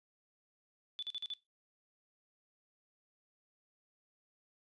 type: tone bursts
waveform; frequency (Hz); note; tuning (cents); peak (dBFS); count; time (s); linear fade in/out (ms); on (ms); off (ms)
sine; 3481; A7; -19; -37; 5; 0.99-1.337; 0; 35; 43
effects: noise-tail reverb RT60 0.2 s tail -18 dB re dry + resampled to 24000 Hz